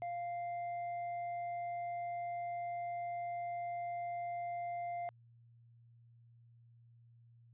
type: tone with hard clipping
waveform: sine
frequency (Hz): 697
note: F5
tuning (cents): -4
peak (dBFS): -39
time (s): 0.02-5.09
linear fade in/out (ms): 0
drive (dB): 4
effects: added 117 Hz sine -60 dBFS peak until 7.53 s + resampled to 8000 Hz